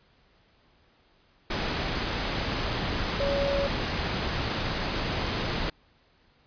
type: tone in noise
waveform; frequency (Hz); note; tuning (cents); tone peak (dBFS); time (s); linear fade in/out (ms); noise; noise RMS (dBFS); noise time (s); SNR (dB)
sine; 560; C#5; +18; -25; 3.2-3.67; 5; pink; -29; 1.5-5.7; +1
effects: pink hiss -63 dBFS RMS until 6.46 s + resampled to 11025 Hz